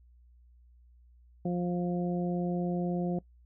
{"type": "harmonic tone", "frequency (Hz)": 176.4, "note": "F3", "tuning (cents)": 18, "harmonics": [1, 2, 3, 4], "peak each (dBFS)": [-29, -35, -39, -41], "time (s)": [1.45, 3.19], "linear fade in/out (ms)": 5, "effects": ["noise-tail reverb RT60 0.1 s tail -21 dB re dry", "added 60 Hz sine -56 dBFS peak until 3.45 s"]}